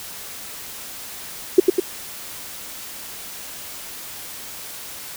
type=tone with echo; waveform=sine; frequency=370 Hz; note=F#4; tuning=in tune; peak=-4 dBFS; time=1.58-1.6 s; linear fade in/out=5 ms; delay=100 ms; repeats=2; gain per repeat=-4 dB; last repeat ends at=1.8 s; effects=white hiss -35 dBFS RMS until 5.16 s